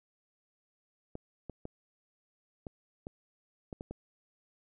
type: clicks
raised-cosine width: 2 ms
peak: -27 dBFS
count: 8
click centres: 1.154 / 1.497 / 1.654 / 2.668 / 3.069 / 3.728 / 3.809 / 3.91 s
effects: none